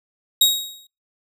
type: tone with exponential decay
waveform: sawtooth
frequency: 3784 Hz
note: A#7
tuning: 25 cents sharp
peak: -7 dBFS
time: 0.41-0.87 s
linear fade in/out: 5 ms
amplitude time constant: 99 ms
effects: noise-tail reverb RT60 0.3 s tail -25 dB re dry